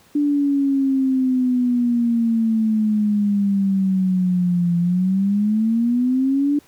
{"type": "exponential two-way sweep", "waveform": "sine", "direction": "down then up", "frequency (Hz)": [293.7, 171.5, 293.7], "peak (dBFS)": -15, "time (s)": [0.15, 6.59], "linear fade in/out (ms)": 5, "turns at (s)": 4.78, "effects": ["pink hiss -53 dBFS RMS until 6.67 s", "high-pass 80 Hz 12 dB/octave"]}